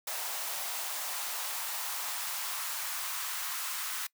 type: noise with high-pass filter sweep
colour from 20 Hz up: white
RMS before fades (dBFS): -36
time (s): 0.07-4.07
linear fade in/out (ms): 5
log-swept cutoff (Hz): 700 to 1200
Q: 1.9
effects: noise-tail reverb RT60 0.1 s tail -23 dB re dry